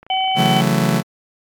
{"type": "click train", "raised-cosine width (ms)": 0.5, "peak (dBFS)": -27, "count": 17, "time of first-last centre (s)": [0.03, 0.599], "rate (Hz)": 28.1}
{"type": "harmonic tone", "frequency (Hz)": 759, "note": "F#5", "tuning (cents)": 44, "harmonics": [1, 3, 4], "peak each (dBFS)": [-17, -27, -21], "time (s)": [0.1, 0.61], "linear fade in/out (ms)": 2}
{"type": "chord", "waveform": "40% pulse", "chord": "F# minor seventh", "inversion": "second", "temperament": "just", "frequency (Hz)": [138.75, 166.5, 185, 222], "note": ["C#3", "E3", "F#3", "A3"], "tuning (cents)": [2, 18, 0, 16], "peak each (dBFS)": -19, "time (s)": [0.35, 1.03], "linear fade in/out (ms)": 50}
{"effects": ["MP3 96 kbps"]}